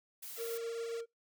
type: noise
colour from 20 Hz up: blue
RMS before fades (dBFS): -46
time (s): 0.22-0.58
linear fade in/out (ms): 10
type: tone with vibrato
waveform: 5% pulse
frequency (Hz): 617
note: D#5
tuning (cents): -15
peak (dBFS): -39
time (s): 0.36-1.01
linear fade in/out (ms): 5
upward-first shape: sine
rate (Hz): 18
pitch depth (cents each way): 200
type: tone with tremolo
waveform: triangle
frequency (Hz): 462.1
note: A#4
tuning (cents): -15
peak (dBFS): -33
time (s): 0.37-1.06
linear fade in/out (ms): 50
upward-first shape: triangle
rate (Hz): 7.4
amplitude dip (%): 30
effects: noise-tail reverb RT60 0.2 s tail -25 dB re dry